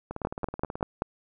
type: two click trains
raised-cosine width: 1 ms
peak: -12 / -20 dBFS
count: 5 / 14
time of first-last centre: 0.25-1.021 / 0.11-0.809 s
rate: 5.19 / 18.6 Hz
effects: none